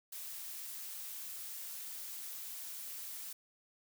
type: noise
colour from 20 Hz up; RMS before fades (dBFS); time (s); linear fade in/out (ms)
blue; -45; 0.12-3.33; 5
effects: none